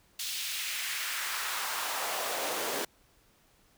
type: noise with high-pass filter sweep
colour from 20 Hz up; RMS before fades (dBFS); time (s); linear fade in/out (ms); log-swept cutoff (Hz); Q
pink; -34; 0.19-2.85; 5; 3600 to 380; 1.5
effects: pink hiss -65 dBFS RMS until 3.77 s